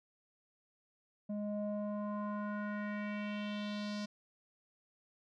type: tone with low-pass filter sweep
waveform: square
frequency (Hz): 207.7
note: G#3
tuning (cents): 0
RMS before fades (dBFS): -39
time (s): 1.29-4.06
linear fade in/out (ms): 10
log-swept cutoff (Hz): 470 to 5200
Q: 2.8
effects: none